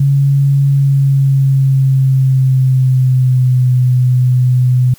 sine tone with pitch glide, 139.1 to 126.09 Hz, C#3 to B2, +6 to +36 cents, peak -7 dBFS, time 0-4.94 s, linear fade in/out 5 ms, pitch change -170 cents, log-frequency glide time 0.69-3.74 s, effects white hiss -44 dBFS RMS until 4.98 s

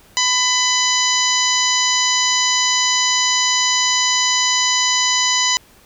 harmonic tone, 1000 Hz, B5, 21 cents sharp, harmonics 1 / 2 / 3 / 4 / 5 / 6 / 7, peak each -22 / -22 / -22 / -22 / -22 / -22 / -22 dBFS, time 0.17-5.57 s, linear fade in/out 0 ms, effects pink hiss -49 dBFS RMS until 5.85 s

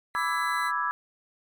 30% pulse tone, 2004 Hz, B6, 25 cents sharp, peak -31 dBFS, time 0.14-0.72 s, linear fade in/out 50 ms
sine chord, E dominant seventh, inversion second, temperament equal, 987.8 / 1174.7 / 1318.5 / 1661.2 Hz, B5 / D6 / E6 / G#6, 0 / 0 / 0 / 0 cents, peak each -31 dBFS, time 0.15-0.91 s, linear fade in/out 0 ms
effects none

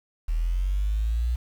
sine linear sweep, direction up, 38.89 to 60.9 Hz, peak -21 dBFS, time 0.28-1.36 s, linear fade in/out 10 ms, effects tanh soft clip ceiling -17 dBFS + 8-bit

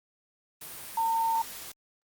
sine tone in noise, 908 Hz, A#5, 46 cents flat, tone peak -24 dBFS, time 0.97-1.42 s, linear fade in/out 5 ms, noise white, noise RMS -42 dBFS, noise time 0.61-1.72 s, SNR +15 dB, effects Opus 32 kbps

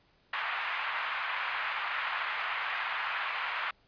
pink band-pass noise, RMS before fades -34 dBFS, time 0.33-3.71 s, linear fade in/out 5 ms, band 960 to 2700 Hz, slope 24 dB/octave, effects pink hiss -67 dBFS RMS until 3.87 s + resampled to 11025 Hz

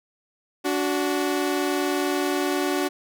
sawtooth tone pair together, 289.9 / 370 Hz, D4 / F#4, -22 / 0 cents, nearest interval major third, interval 422 cents, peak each -21 dBFS, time 0.64-2.89 s, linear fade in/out 20 ms, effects none

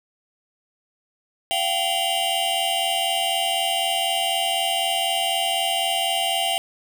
square tone cluster, 687 / 771 / 2832 / 3100 Hz, F5 / G5 / F7 / G7, -29 / -29 / +23 / -20 cents, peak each -27 dBFS, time 1.51-6.58 s, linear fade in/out 0 ms, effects none

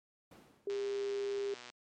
brown noise with exponential decay, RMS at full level -46 dBFS, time 0.31-1.14 s, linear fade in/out 5 ms, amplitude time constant 180 ms
sine tone, 401.6 Hz, G4, 42 cents sharp, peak -33 dBFS, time 0.67-1.54 s, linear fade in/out 2 ms
click train, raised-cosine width 0.2 ms, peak -31 dBFS, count 123, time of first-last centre 0.7-1.7 s, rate 122 Hz
effects high-pass 200 Hz 12 dB/octave + MP3 64 kbps

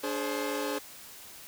sawtooth tone cluster, 291.2 / 422.1 / 528 Hz, D4 / G#4 / C5, -15 / +28 / +16 cents, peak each -31 dBFS, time 0.03-0.79 s, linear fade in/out 10 ms, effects white hiss -48 dBFS RMS until 1.47 s

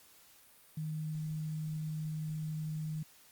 sine tone with quantisation, 155.56 Hz, D#3, in tune, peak -35 dBFS, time 0.77-3.03 s, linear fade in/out 5 ms, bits 10, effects white hiss -61 dBFS RMS until 3.31 s + Opus 48 kbps

